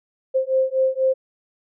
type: beating tone pair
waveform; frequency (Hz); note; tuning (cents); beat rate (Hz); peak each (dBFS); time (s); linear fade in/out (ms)
sine; 523.3 / 527.4; C5 / C5; 0 / +14; 4.1; -20; 0.34-1.14; 20
effects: none